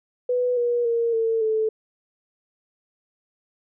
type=tone with pitch steps; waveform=sine; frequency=494.9 / 480 / 465.5 / 451.5 / 437.9 Hz; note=B4 / B4 / A#4 / A4 / A4; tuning=+4 / -49 / -2 / +45 / -8 cents; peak=-19 dBFS; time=0.29-1.69 s; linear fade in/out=5 ms; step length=280 ms; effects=none